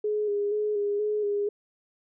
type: tone with vibrato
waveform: sine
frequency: 415.3 Hz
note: G#4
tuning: in tune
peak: -24 dBFS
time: 0.04-1.49 s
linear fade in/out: 5 ms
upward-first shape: square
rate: 2.1 Hz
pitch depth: 28 cents each way
effects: none